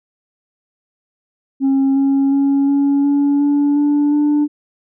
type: tone with pitch steps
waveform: sine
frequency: 270.9 / 274.2 / 277.6 / 280.9 / 284.4 / 287.8 / 291.4 / 294.9 Hz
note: C#4 / C#4 / C#4 / C#4 / C#4 / D4 / D4 / D4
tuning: -40 / -19 / +3 / +23 / +45 / -35 / -13 / +7 cents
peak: -9 dBFS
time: 1.6-4.48 s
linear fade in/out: 50 ms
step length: 360 ms
effects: tanh soft clip ceiling -10 dBFS